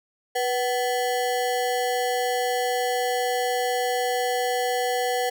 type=ring-modulated tone; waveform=square; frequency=622.3 Hz; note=D#5; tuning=in tune; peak=-20 dBFS; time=0.35-5.3 s; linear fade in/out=10 ms; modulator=132 Hz; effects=none